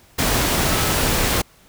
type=tone in noise; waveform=sine; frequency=1300 Hz; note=E6; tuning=24 cents flat; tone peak=-30 dBFS; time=0.66-0.93 s; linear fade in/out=10 ms; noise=pink; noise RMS=-19 dBFS; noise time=0.18-1.42 s; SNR=-14 dB; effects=pink hiss -52 dBFS RMS until 1.68 s